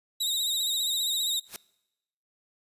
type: tone with vibrato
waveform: sawtooth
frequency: 3794 Hz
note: A#7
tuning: 30 cents sharp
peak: -23 dBFS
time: 0.2-1.4 s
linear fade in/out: 10 ms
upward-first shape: triangle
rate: 15 Hz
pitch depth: 83 cents each way
type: noise with exponential growth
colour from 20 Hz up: white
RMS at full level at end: -33 dBFS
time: 1.44-1.56 s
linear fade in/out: 0 ms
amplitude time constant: 24 ms
effects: noise-tail reverb RT60 0.9 s tail -23 dB re dry + resampled to 32000 Hz